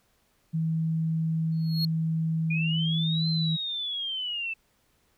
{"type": "tone", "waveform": "sine", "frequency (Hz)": 161.4, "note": "E3", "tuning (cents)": -36, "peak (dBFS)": -24, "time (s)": [0.53, 3.57], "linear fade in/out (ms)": 20}
{"type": "tone with exponential growth", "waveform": "triangle", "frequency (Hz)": 4300, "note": "C8", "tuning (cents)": 47, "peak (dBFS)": -23, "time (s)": [1.52, 1.85], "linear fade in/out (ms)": 2, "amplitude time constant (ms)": 71}
{"type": "linear two-way sweep", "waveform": "sine", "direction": "up then down", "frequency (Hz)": [2400, 4124, 2631], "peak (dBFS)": -29, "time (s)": [2.5, 4.54], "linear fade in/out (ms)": 10, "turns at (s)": 3.29}
{"effects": ["pink hiss -68 dBFS RMS until 5.17 s"]}